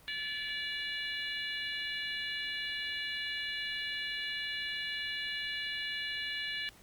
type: harmonic tone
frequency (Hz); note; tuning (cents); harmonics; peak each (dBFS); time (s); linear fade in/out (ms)
577; D5; -31; 3 / 4 / 5 / 6 / 7; -39 / -42 / -40 / -43 / -44; 0.08-6.69; 0
effects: pink hiss -59 dBFS RMS until 6.82 s + Opus 32 kbps